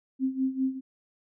sine tone with tremolo, 263.4 Hz, C4, 12 cents sharp, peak -22 dBFS, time 0.19-0.81 s, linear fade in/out 50 ms, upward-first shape sine, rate 5 Hz, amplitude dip 80%, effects none

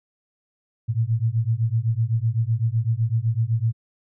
sine beating tone pair, 110 / 117.9 Hz, A2 / A#2, 0 / +20 cents, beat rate 7.9 Hz, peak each -22 dBFS, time 0.88-3.73 s, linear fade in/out 20 ms, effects none

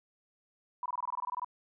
sine tone bursts, 987.8 Hz, B5, in tune, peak -32 dBFS, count 13, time 0.83-1.446 s, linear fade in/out 2 ms, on 28 ms, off 21 ms, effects none

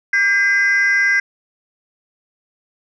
sine tone pair together, 1600 / 2032 Hz, G6 / B6, +35 / +49 cents, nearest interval major third, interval 414 cents, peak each -13 dBFS, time 0.13-1.2 s, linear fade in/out 5 ms, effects tanh soft clip ceiling -9 dBFS

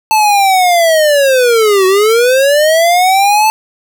square linear two-way sweep, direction down then up, 880 to 370 to 880 Hz, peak -7 dBFS, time 0.11-3.5 s, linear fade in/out 0 ms, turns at 1.86 s, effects none

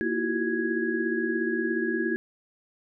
sine tone cluster, 234.6 / 325.9 / 342.9 / 377 / 1662 Hz, A#3 / E4 / F4 / F#4 / G#6, +11 / -20 / -32 / +32 / +1 cents, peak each -31 dBFS, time 0.01-2.16 s, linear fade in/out 0 ms, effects none

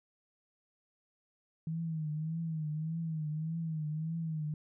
sine tone with vibrato, 158.5 Hz, D#3, 32 cents sharp, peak -33 dBFS, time 1.67-4.54 s, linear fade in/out 2 ms, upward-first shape triangle, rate 1.7 Hz, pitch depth 92 cents each way, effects none

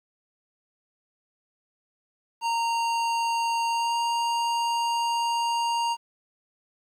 square tone with pitch glide, 926 to 934.6 Hz, A#5 to A#5, -12 to +4 cents, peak -24 dBFS, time 2.41-5.97 s, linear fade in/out 50 ms, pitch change +16 cents, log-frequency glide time 3.69-3.96 s, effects low-pass 8000 Hz 12 dB/octave + 10-bit

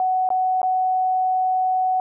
sine tone with dropouts, 745 Hz, F#5, 12 cents sharp, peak -17 dBFS, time 0-2 s, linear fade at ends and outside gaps 1 ms, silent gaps 0.29-0.303 / 0.617-0.63 s, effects none

